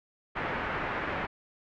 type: low-pass noise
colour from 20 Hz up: white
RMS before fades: -33 dBFS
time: 0.35-1.27 s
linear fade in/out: 20 ms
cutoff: 2000 Hz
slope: 24 dB/octave
effects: none